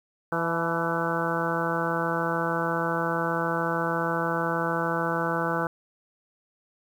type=harmonic tone with a mistuned harmonic; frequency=166.4 Hz; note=E3; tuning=17 cents sharp; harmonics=1 / 2 / 3 / 4 / 5 / 6 / 7 / 8 / 9; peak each=-32 / -33 / -31 / -34 / -33 / -35 / -34 / -33 / -32 dBFS; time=0.32-5.67 s; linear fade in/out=2 ms; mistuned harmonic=5; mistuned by=+48 cents; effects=9-bit